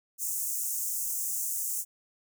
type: high-pass noise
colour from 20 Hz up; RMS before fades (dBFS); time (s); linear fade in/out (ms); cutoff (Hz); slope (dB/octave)
pink; -32; 0.18-1.85; 50; 6500; 48
effects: none